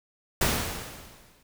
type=noise with exponential decay; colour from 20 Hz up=pink; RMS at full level=-22 dBFS; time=0.41-1.43 s; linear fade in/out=5 ms; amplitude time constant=220 ms; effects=none